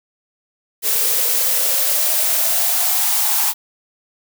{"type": "noise with high-pass filter sweep", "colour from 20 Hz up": "blue", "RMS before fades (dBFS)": -17, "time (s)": [0.82, 3.54], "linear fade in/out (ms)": 50, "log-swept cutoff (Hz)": [430, 880], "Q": 6.3, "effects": []}